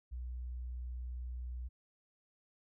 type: tone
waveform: sine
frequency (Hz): 61.5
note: B1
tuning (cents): -7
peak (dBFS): -39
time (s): 0.11-1.69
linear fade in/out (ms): 20
effects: none